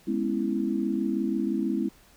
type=chord; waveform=sine; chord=C# minor seventh; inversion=second; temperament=equal with one note detuned; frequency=207.7 / 246.9 / 273.2 / 329.6 Hz; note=G#3 / B3 / C#4 / E4; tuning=0 / 0 / -25 / 0 cents; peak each=-29 / -31 / -31 / -29 dBFS; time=0.07-1.89 s; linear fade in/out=10 ms; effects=pink hiss -57 dBFS RMS until 2.16 s